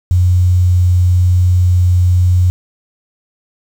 sine tone with quantisation, 89.9 Hz, F#2, 49 cents flat, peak -7 dBFS, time 0.11-2.5 s, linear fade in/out 0 ms, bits 6, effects none

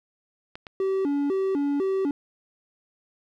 clicks, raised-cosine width 0.3 ms, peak -22 / -23 dBFS, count 2, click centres 0.555 / 0.668 s
triangle tone with vibrato, 330.9 Hz, E4, 7 cents sharp, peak -20 dBFS, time 0.8-2.11 s, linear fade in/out 2 ms, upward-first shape square, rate 2 Hz, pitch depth 260 cents each way
effects none

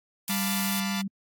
blue noise, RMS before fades -31 dBFS, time 0.28-0.8 s, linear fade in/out 0 ms
10% pulse chord, B half-diminished seventh, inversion second, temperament equal, 698.5 / 880 / 987.8 / 1174.7 Hz, F5 / A5 / B5 / D6, 0 / 0 / 0 / 0 cents, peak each -28 dBFS, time 0.29-1.02 s, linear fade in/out 10 ms
sine tone with vibrato, 196 Hz, G3, in tune, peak -28 dBFS, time 0.29-1.08 s, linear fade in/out 10 ms, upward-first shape sine, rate 5.2 Hz, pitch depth 12 cents each way
effects AAC 64 kbps

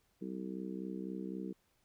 harmonic tone, 63.9 Hz, C2, 40 cents flat, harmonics 3 / 4 / 5 / 6 / 7, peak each -42 / -47 / -44 / -48 / -50 dBFS, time 0.21-1.53 s, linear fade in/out 10 ms, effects pink hiss -75 dBFS RMS until 1.84 s

